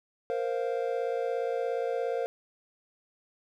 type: chord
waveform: triangle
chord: Bb suspended second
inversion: none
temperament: equal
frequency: 466.2 / 523.3 / 698.5 Hz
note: Bb4 / C5 / F5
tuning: 0 / 0 / 0 cents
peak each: -29 / -30 / -34 dBFS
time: 0.3-2.26 s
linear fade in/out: 0 ms
effects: none